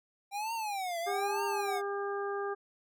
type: tone with vibrato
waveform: square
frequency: 786 Hz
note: G5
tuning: 4 cents sharp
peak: -34 dBFS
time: 0.31-1.82 s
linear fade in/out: 50 ms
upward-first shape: triangle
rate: 1.1 Hz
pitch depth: 290 cents each way
type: harmonic tone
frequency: 401.2 Hz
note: G4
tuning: 40 cents sharp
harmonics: 1 / 2 / 3 / 4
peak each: -34 / -40 / -40 / -43 dBFS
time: 1.06-2.55 s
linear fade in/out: 20 ms
effects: none